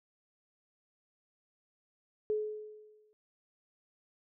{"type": "tone with exponential decay", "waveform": "sine", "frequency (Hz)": 426.6, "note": "G#4", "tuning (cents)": 46, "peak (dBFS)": -27, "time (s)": [2.3, 3.13], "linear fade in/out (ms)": 0, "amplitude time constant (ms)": 180, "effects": []}